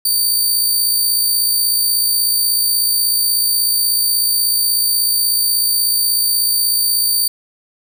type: tone with amplitude modulation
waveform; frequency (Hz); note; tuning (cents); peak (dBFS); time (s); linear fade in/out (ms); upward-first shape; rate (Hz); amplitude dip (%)
15% pulse; 4600; D8; -37; -5; 0.05-7.28; 5; sine; 56.4; 35
effects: 7-bit